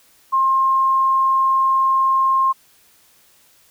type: tone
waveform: sine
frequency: 1064 Hz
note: C6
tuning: 29 cents sharp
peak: -13 dBFS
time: 0.32-2.53 s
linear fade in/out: 20 ms
effects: white hiss -54 dBFS RMS until 3.7 s